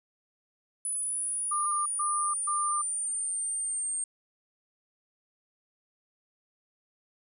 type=linear sweep; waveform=sine; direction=down; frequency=9956 to 8600 Hz; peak=-29 dBFS; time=0.85-4.04 s; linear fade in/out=2 ms
type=tone bursts; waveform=sine; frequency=1200 Hz; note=D6; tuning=37 cents sharp; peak=-28 dBFS; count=3; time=1.51-2.82 s; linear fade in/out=10 ms; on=350 ms; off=130 ms
effects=none